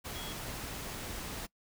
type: tone in noise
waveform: sine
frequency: 3322 Hz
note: G#7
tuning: in tune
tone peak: -45 dBFS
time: 0.14-0.34 s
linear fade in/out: 20 ms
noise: pink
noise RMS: -41 dBFS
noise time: 0.04-1.47 s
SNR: -7 dB
effects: noise-tail reverb RT60 0.1 s tail -23 dB re dry